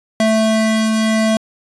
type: tone pair together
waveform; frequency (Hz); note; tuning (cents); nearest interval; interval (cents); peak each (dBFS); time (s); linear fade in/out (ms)
square; 220 / 659.3; A3 / E5; 0 / 0; octave + perfect fifth; 1900; -14 / -19; 0.2-1.37; 2
effects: resampled to 24000 Hz